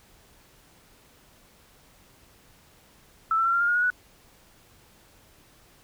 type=tone with pitch steps; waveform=sine; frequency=1318.5 / 1340 / 1361.8 / 1384.1 / 1406.6 / 1429.6 / 1452.9 / 1476.6 Hz; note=E6 / E6 / F6 / F6 / F6 / F6 / F#6 / F#6; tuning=0 / +28 / -44 / -16 / +12 / +40 / -32 / -4 cents; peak=-20 dBFS; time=3.31-3.902 s; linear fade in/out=2 ms; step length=74 ms; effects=pink hiss -57 dBFS RMS until 5.83 s